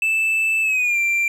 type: tone with pitch glide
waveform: triangle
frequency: 2637 to 2363 Hz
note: E7 to D7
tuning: 0 to +10 cents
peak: -15 dBFS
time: 0.02-1.28 s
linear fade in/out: 2 ms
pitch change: -190 cents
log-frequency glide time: 0.62-0.98 s
effects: none